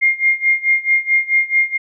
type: tone with tremolo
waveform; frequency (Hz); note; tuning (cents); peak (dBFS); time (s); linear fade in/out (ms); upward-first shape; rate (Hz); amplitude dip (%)
sine; 2122; C7; +24; -9; 0.01-1.78; 20; sine; 4.6; 90
effects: none